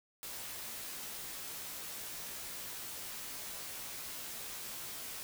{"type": "noise with comb filter", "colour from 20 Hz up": "white", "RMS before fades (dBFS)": -44, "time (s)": [0.23, 5.23], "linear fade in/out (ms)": 0, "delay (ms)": 16, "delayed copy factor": -0.65, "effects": []}